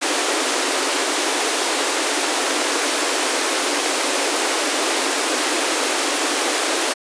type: high-pass noise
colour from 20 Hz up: pink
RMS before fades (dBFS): -20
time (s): 0.01-6.94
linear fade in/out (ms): 20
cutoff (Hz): 270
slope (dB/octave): 96
effects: resampled to 22050 Hz